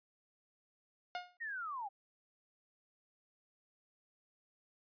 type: tone with exponential decay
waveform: sawtooth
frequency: 716 Hz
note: F5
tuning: 43 cents sharp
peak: -32 dBFS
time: 1.15-1.37 s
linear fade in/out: 1 ms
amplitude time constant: 47 ms
type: linear sweep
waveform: sine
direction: down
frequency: 1900 to 758 Hz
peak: -39 dBFS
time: 1.4-1.89 s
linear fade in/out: 20 ms
effects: resampled to 11025 Hz